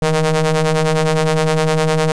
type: ring-modulated tone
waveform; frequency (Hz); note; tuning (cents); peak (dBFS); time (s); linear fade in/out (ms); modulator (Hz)
sawtooth; 155.56; D#3; 0; -6; 0.02-2.12; 2; 316
effects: resampled to 22050 Hz + 7-bit